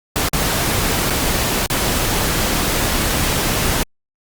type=noise with dropouts; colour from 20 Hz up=pink; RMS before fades=-18 dBFS; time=0.16-3.83 s; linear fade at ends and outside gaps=0 ms; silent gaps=0.286-0.333 / 1.1-1.105 / 1.661-1.701 s; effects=Opus 48 kbps